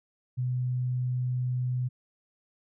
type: tone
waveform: sine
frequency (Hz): 125.6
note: B2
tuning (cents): +30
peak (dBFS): -26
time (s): 0.37-1.89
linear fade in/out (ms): 20
effects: none